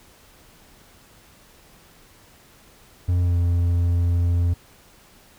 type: tone with pitch glide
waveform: triangle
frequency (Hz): 88.7 to 86.62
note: F2 to F2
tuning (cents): +27 to -14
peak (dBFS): -15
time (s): 3.08-4.54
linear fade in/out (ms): 10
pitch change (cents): -41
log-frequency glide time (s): 3.2-3.37
effects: pink hiss -52 dBFS RMS until 5.38 s